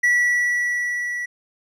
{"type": "tone with level ramp", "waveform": "triangle", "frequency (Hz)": 1947, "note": "B6", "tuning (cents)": -25, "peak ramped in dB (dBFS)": [-12, -23], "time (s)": [0.03, 1.26], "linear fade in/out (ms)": 10, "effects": ["resampled to 32000 Hz"]}